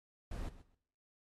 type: noise with echo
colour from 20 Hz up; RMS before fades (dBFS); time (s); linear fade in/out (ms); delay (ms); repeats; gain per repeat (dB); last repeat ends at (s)
brown; -41; 0.31-0.49; 5; 130; 2; -15; 0.75
effects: noise-tail reverb RT60 0.8 s tail -24 dB re dry + AAC 32 kbps